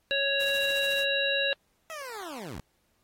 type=harmonic tone; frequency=554.4 Hz; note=C#5; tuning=in tune; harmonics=1 / 3 / 5 / 7; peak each=-30 / -30 / -30 / -30 dBFS; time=0.11-1.53 s; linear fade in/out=0 ms
type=noise with tremolo; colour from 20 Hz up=white; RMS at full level=-40 dBFS; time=0.4-1.04 s; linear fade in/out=5 ms; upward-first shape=triangle; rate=14 Hz; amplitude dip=60%
type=linear sweep; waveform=15% pulse; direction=down; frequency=658 to 48.45 Hz; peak=-31 dBFS; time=1.9-2.6 s; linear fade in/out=0 ms
effects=pink hiss -72 dBFS RMS until 3.03 s + AAC 48 kbps